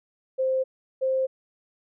sine tone pair in turn, 523.3 / 525.4 Hz, C5 / C5, 0 / +7 cents, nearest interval unison, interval 7 cents, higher second, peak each -21 dBFS, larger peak neither, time 0.38-0.64 / 1.01-1.27 s, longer neither, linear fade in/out 20 ms, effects none

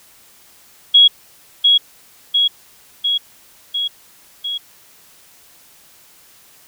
sine tone with echo, 3322 Hz, G#7, in tune, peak -5 dBFS, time 0.94-1.08 s, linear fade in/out 10 ms, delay 700 ms, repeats 5, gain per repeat -3 dB, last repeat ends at 4.58 s, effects white hiss -48 dBFS RMS until 6.67 s

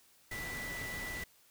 sine tone in noise, 1975.5 Hz, B6, in tune, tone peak -40 dBFS, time 0.31-1.24 s, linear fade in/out 5 ms, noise pink, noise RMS -44 dBFS, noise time 0.31-1.24 s, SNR +1 dB, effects white hiss -65 dBFS RMS until 1.5 s

